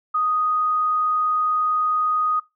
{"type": "tone", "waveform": "sine", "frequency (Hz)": 1244.5, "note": "D#6", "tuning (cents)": 0, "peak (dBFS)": -18, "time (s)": [0.14, 2.4], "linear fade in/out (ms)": 10, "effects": ["noise-tail reverb RT60 0.2 s tail -19 dB re dry"]}